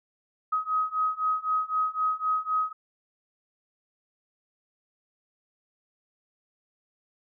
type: beating tone pair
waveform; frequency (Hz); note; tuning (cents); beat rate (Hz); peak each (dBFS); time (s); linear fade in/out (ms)
sine; 1262 / 1265.9; D#6 / D#6; +24 / +30; 3.9; -28 / -27; 0.52-2.73; 10
effects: none